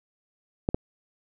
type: clicks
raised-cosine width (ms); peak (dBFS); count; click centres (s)
2; -10; 2; 0.689 / 0.745
effects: none